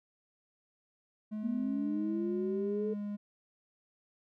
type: tone with pitch glide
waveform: triangle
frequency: 213.8 to 205.8 Hz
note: A3 to G#3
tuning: -49 to -16 cents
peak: -33 dBFS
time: 1.31-3.17 s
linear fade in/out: 20 ms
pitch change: -67 cents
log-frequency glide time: 1.53-2.36 s
type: linear sweep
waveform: sine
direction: up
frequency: 233.1 to 436.3 Hz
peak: -32 dBFS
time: 1.43-2.94 s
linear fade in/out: 10 ms
effects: none